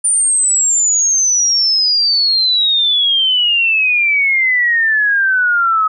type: exponential sweep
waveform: sine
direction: down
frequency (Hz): 9260 to 1267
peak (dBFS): -10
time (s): 0.04-5.88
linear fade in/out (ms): 10
effects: none